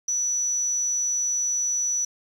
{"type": "tone", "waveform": "sine", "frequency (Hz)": 5920, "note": "F#8", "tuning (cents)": 0, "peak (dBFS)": -22, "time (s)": [0.08, 2.05], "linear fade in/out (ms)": 5, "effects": ["8-bit"]}